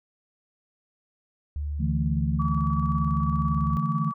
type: tone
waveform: sine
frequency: 73.42 Hz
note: D2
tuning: in tune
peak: -27 dBFS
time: 1.56-3.77 s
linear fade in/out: 0 ms
type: chord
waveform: sine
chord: D suspended second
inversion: none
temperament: equal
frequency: 146.83 / 164.81 / 220 Hz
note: D3 / E3 / A3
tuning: 0 / 0 / 0 cents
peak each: -27 / -27 / -30 dBFS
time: 1.79-4.12 s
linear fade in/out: 20 ms
type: tone with tremolo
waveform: sine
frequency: 1144 Hz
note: D6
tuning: 46 cents flat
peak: -28 dBFS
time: 2.39-4.14 s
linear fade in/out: 10 ms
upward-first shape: square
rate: 16 Hz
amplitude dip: 30%
effects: none